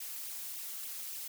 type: noise with flanger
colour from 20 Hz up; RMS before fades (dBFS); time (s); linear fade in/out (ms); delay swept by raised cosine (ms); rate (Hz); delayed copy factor
blue; -42; 0-1.28; 5; 0.32 to 6.22; 3.5; +1
effects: none